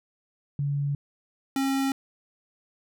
sine / square tone pair in turn, 142.4 / 270.8 Hz, C#3 / C#4, +47 / -40 cents, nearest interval major seventh, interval 1113 cents, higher second, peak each -24 dBFS, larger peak neither, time 0.59-0.95 / 1.56-1.92 s, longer neither, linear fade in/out 2 ms, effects none

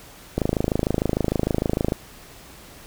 click train, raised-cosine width 2 ms, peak -7 dBFS, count 42, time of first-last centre 0.38-1.921 s, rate 26.6 Hz, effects pink hiss -45 dBFS RMS until 2.86 s

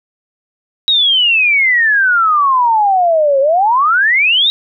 sine exponential two-way sweep, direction down then up, 3846 to 531 to 3846 Hz, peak -8 dBFS, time 0.88-4.5 s, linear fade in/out 0 ms, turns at 3.4 s, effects none

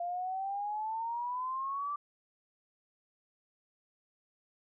sine exponential sweep, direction up, 690 to 1174.7 Hz, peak -33 dBFS, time 0-1.96 s, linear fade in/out 5 ms, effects none

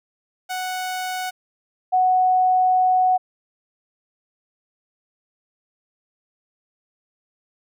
sawtooth / sine tone pair in turn, 740 / 740 Hz, F#5 / F#5, 0 / 0 cents, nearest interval unison, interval 0 cents, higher neither, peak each -21 / -14 dBFS, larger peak second, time 0.49-1.31 / 1.92-3.18 s, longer second, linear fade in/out 20 ms, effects none

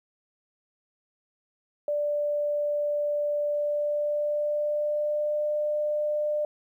sine tone with pitch glide, 588 to 598.6 Hz, D5 to D5, +2 to +33 cents, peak -24 dBFS, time 1.88-6.45 s, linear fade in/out 2 ms, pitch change +31 cents, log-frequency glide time 3.53-5.46 s, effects 11-bit

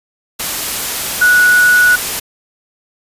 sine tone in noise, 1469 Hz, F#6, 13 cents flat, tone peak -6 dBFS, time 1.21-1.96 s, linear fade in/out 10 ms, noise white, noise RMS -19 dBFS, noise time 0.39-2.2 s, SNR +10 dB, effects resampled to 32000 Hz

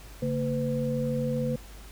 sine tone cluster, 141 / 227.9 / 504 Hz, C#3 / A#3 / B4, +30 / -39 / +35 cents, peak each -30 dBFS, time 0.22-1.56 s, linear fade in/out 5 ms, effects added 50 Hz sine -45 dBFS peak until 1.91 s + pink hiss -50 dBFS RMS until 1.91 s

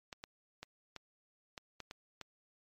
clicks, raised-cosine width 0.2 ms, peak -27 dBFS, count 8, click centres 0.128 / 0.239 / 0.63 / 0.963 / 1.578 / 1.803 / 1.911 / 2.213 s, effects MP3 64 kbps

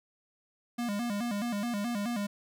square tone with vibrato, 220.4 Hz, A3, 3 cents sharp, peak -31 dBFS, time 0.78-2.27 s, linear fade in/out 10 ms, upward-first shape square, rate 4.7 Hz, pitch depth 140 cents each way, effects none

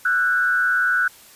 sine tone with frequency modulation, 1480 Hz, F#6, in tune, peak -16 dBFS, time 0.05-1.08 s, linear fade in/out 5 ms, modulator 121 Hz, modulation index 0.72, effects white hiss -47 dBFS RMS until 1.35 s + resampled to 32000 Hz

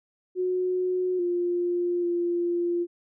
sine tone with pitch steps, 366 / 351.2 / 346.9 Hz, F#4 / F4 / F4, -19 / +10 / -12 cents, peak -23 dBFS, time 0.35-2.87 s, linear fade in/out 50 ms, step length 840 ms, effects none

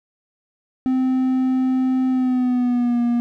triangle tone with pitch glide, 258.7 to 238.6 Hz, C4 to A#3, -19 to +41 cents, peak -14 dBFS, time 0.86-3.2 s, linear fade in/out 0 ms, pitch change -140 cents, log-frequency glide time 2.09-3.01 s, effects none

